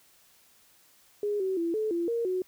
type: tone with pitch steps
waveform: sine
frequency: 413.5 / 379.4 / 336.3 / 433.1 / 341.3 / 466.1 / 369 Hz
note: G#4 / F#4 / E4 / A4 / F4 / A#4 / F#4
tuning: -8 / +43 / +35 / -27 / -40 / 0 / -5 cents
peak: -26 dBFS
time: 1.23-2.42 s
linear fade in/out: 2 ms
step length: 170 ms
effects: white hiss -61 dBFS RMS until 2.47 s